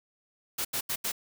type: noise bursts at uneven times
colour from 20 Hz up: white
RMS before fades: -31 dBFS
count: 4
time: 0.58-0.65 / 0.73-0.81 / 0.89-0.96 / 1.04-1.12 s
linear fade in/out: 10 ms
effects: none